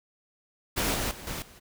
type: noise with level steps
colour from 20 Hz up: pink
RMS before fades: -27 / -30 / -43 / -35 / -52 dBFS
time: 0.76-1.6 s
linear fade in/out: 20 ms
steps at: 0.94 / 1.11 / 1.27 / 1.42 s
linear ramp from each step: 2 ms
effects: none